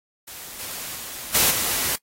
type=noise with level steps; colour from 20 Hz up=white; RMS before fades=-38 / -33 / -35 / -18 / -24 dBFS; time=0.27-1.96 s; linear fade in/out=10 ms; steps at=0.59 / 0.95 / 1.34 / 1.5 s; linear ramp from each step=10 ms; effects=noise-tail reverb RT60 0.1 s tail -23 dB re dry + AAC 48 kbps